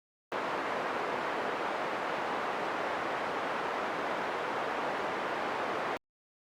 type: band-pass noise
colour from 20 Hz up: pink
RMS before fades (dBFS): -34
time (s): 0.32-5.97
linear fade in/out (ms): 0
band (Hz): 480 to 1500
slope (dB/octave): 12
effects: Opus 48 kbps